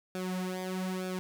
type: tone with flanger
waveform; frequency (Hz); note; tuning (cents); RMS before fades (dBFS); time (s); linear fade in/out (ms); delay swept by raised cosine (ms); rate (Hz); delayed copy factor
sawtooth; 185; F#3; 0; -35; 0.15-1.19; 0; 0.99 to 4.69; 1.1; -0.8
effects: none